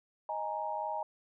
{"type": "chord", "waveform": "sine", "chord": "D# suspended fourth", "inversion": "none", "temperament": "just", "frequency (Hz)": [622.3, 829.7, 933.4], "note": ["D#5", "G#5", "A#5"], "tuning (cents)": [0, -2, 2], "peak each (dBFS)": [-39, -37, -37], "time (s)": [0.29, 1.03], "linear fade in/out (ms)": 2, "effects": []}